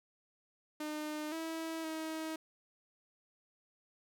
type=tone with pitch steps; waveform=sawtooth; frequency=303.8 / 324.6 / 317.9 Hz; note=D#4 / E4 / D#4; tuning=-41 / -27 / +37 cents; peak=-34 dBFS; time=0.8-2.36 s; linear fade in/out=5 ms; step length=520 ms; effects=none